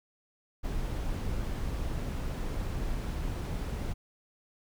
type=noise; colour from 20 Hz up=brown; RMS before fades=-33 dBFS; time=0.63-3.94 s; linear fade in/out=20 ms; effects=none